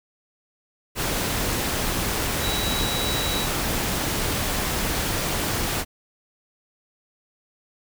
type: tone in noise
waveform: sine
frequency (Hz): 3900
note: B7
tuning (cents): -23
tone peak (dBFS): -28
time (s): 2.4-3.47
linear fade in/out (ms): 50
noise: pink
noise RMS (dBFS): -25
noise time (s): 0.95-5.85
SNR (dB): -6
effects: none